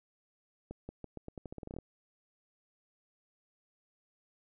accelerating click train, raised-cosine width 2 ms, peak -29 dBFS, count 15, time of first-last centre 0.71-1.787 s, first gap 180 ms, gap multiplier 0.85, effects none

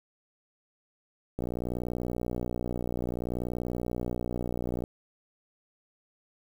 click train, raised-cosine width 2 ms, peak -19 dBFS, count 210, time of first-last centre 1.39-4.839 s, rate 60.6 Hz, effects 8-bit

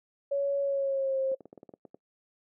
sine tone with pitch glide, 560 to 532.6 Hz, C#5 to C5, +18 to +31 cents, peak -25 dBFS, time 0.31-1.35 s, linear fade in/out 10 ms, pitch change -87 cents, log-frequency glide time 0.61-1.19 s
clicks, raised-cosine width 2 ms, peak -30 dBFS, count 10, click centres 1.316 / 1.407 / 1.456 / 1.529 / 1.577 / 1.631 / 1.692 / 1.738 / 1.852 / 1.945 s
effects noise-tail reverb RT60 0.1 s tail -23 dB re dry + high-pass 300 Hz 12 dB/octave

